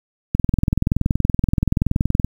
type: click train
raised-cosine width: 5 ms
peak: -4 dBFS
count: 41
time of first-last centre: 0.35-2.246 s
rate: 21.1 Hz
effects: 7-bit